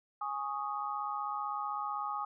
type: chord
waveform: sine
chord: Ab suspended fourth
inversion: none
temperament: equal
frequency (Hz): 830.6 / 1108.7 / 1244.5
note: Ab5 / Db6 / Eb6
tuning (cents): 0 / 0 / 0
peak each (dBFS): -38 / -40 / -37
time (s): 0.21-2.25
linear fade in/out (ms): 5
effects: none

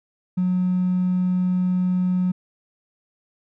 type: tone with hard clipping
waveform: triangle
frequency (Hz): 182.2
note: F#3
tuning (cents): -26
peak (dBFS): -18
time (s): 0.37-2.32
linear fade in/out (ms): 10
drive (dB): 3
effects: none

